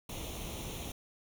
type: noise with comb filter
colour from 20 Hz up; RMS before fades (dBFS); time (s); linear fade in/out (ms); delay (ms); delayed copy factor
pink; -41; 0.09-0.92; 5; 0.31; +0.7
effects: none